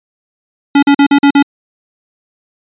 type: tone bursts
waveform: square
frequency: 282.7 Hz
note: C#4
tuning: 34 cents sharp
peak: -5 dBFS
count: 6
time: 0.75-1.426 s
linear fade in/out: 5 ms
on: 76 ms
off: 44 ms
effects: resampled to 8000 Hz